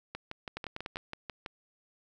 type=two click trains; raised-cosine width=0.3 ms; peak=-22 / -21 dBFS; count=9 / 5; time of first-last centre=0.15-1.461 / 0.57-0.958 s; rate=6.1 / 10.3 Hz; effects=none